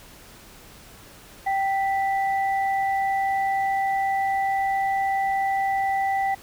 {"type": "tone pair together", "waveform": "sine", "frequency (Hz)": [780.6, 1975.5], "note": ["G5", "B6"], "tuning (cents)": [-8, 0], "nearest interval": "octave + major third", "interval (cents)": 1608, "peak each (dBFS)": [-21, -30], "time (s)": [1.46, 6.35], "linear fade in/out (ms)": 10, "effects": ["pink hiss -47 dBFS RMS until 6.42 s"]}